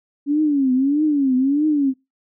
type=tone with vibrato; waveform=sine; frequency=280 Hz; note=C#4; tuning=18 cents sharp; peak=-14 dBFS; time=0.26-1.94 s; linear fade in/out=50 ms; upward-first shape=triangle; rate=1.6 Hz; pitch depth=190 cents each way; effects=noise-tail reverb RT60 0.2 s tail -20 dB re dry